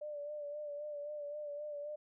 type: tone with vibrato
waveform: sine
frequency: 589 Hz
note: D5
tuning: 5 cents sharp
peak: -40 dBFS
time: 0.01-1.96 s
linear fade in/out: 10 ms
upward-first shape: sine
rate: 3.8 Hz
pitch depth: 38 cents each way
effects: none